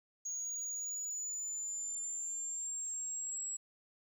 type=exponential sweep; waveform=sine; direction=up; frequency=6645 to 7730 Hz; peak=-35 dBFS; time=0.25-3.57 s; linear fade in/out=10 ms; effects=tanh soft clip ceiling -36 dBFS + 11-bit